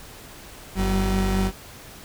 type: tone pair together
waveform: 35% pulse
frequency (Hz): 48.67 / 190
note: G1 / F#3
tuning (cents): -12 / +46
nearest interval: 2 octaves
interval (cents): 2358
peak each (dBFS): -21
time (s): 0.75-1.52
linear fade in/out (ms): 50
effects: pink hiss -43 dBFS RMS until 2.04 s